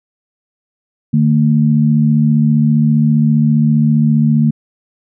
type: tone pair together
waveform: sine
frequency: 150.57 / 225.6 Hz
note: D3 / A3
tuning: +44 / +44 cents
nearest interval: perfect fifth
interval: 700 cents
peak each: -11 dBFS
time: 1.13-4.51 s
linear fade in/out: 10 ms
effects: none